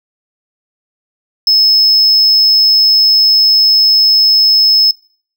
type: tone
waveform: triangle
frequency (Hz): 5200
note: E8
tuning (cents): -24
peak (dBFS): -5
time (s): 1.47-4.91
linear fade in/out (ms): 2
effects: noise-tail reverb RT60 0.5 s tail -23 dB re dry